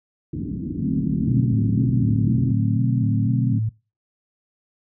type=low-pass noise; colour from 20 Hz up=white; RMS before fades=-27 dBFS; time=0.33-2.51 s; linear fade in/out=5 ms; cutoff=310 Hz; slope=48 dB/octave
type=chord; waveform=sine; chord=D dominant seventh; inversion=none; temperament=just; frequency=146.83 / 183.54 / 220.2 / 264.3 Hz; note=D3 / F#3 / A3 / C4; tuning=0 / -14 / +2 / +18 cents; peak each=-26 dBFS; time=0.8-3.59 s; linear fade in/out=10 ms
type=tone with vibrato; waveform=sine; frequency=116.54 Hz; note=A#2; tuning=in tune; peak=-19 dBFS; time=1.27-3.69 s; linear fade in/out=5 ms; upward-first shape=square; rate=2 Hz; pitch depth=98 cents each way
effects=noise-tail reverb RT60 0.3 s tail -23 dB re dry + high-pass 60 Hz 12 dB/octave